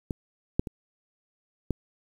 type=clicks; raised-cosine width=3 ms; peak=-17 / -9 / -21 / -13 dBFS; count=4; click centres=0.108 / 0.595 / 0.672 / 1.707 s; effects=8-bit